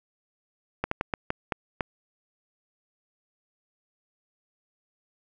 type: slowing click train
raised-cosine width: 0.5 ms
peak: -11 dBFS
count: 7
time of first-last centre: 0.84-1.808 s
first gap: 74 ms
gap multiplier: 1.31
effects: none